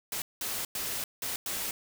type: noise bursts at uneven times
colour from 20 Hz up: white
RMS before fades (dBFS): -34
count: 5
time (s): 0.12-0.22 / 0.41-0.65 / 0.75-1.04 / 1.22-1.36 / 1.46-1.71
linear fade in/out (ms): 2
effects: none